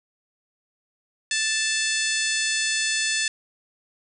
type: harmonic tone with a mistuned harmonic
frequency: 880 Hz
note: A5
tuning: in tune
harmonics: 2 / 3 / 4 / 5 / 6 / 7 / 8 / 9 / 10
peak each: -27 / -29 / -30 / -31 / -32 / -32 / -33 / -34 / -34 dBFS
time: 1.31-3.28 s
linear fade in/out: 2 ms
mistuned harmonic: 6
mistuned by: -41 cents
effects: none